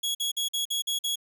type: tone bursts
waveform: sawtooth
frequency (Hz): 3337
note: G#7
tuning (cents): +8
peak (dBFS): -23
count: 7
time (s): 0.03-1.158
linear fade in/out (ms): 10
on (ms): 120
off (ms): 48
effects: none